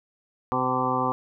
harmonic tone with a mistuned harmonic, 127.9 Hz, C3, 39 cents flat, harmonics 1 / 2 / 3 / 4 / 6 / 7 / 8 / 9, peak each -34 / -30 / -34 / -31 / -30 / -30 / -29 / -28 dBFS, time 0.52-1.12 s, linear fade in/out 0 ms, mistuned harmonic 9, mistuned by +19 cents, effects none

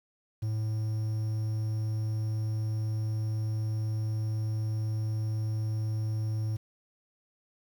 triangle tone with quantisation, 109 Hz, A2, 16 cents flat, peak -26 dBFS, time 0.42-6.57 s, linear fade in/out 10 ms, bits 9, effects none

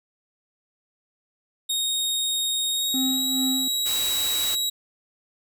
sawtooth tone with pitch glide, 3729 to 3858 Hz, A#7 to B7, 0 to -41 cents, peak -20 dBFS, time 1.69-4.7 s, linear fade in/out 10 ms, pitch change +59 cents, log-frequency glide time 2.7-3.29 s
triangle tone with tremolo, 261.6 Hz, C4, in tune, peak -21 dBFS, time 2.94-3.68 s, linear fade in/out 2 ms, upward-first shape sine, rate 2.4 Hz, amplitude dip 60%
white band-stop noise, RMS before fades -31 dBFS, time 3.85-4.56 s, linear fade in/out 20 ms, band 150 to 220 Hz, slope 96 dB/octave
effects none

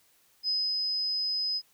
sine tone with ADSR envelope, 5040 Hz, D#8, 21 cents sharp, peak -25 dBFS, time 0.43-1.62 s, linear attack 52 ms, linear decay 260 ms, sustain -2 dB, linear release 54 ms, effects white hiss -65 dBFS RMS until 1.73 s

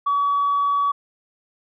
sine tone, 1136 Hz, C#6, 42 cents sharp, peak -16 dBFS, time 0.06-0.92 s, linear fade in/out 10 ms, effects tanh soft clip ceiling -13 dBFS

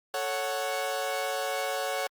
sawtooth chord, F# minor, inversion first, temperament equal, 440 / 554.4 / 740 Hz, A4 / C#5 / F#5, 0 / 0 / 0 cents, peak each -33 / -28 / -29 dBFS, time 0.14-2.07 s, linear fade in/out 2 ms, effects Opus 48 kbps

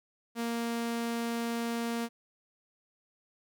sawtooth tone, 233.1 Hz, A#3, in tune, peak -27 dBFS, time 0.35-2.09 s, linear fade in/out 50 ms, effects none

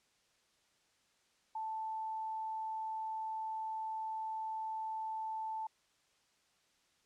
sine tone, 880 Hz, A5, in tune, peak -37 dBFS, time 1.55-5.67 s, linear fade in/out 5 ms, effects white hiss -73 dBFS RMS until 7.05 s + low-pass 7000 Hz 12 dB/octave

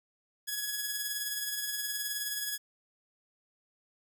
5% pulse tone with tremolo, 1679 Hz, G#6, 18 cents sharp, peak -20 dBFS, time 0.47-2.58 s, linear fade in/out 20 ms, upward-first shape triangle, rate 19 Hz, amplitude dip 45%, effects none

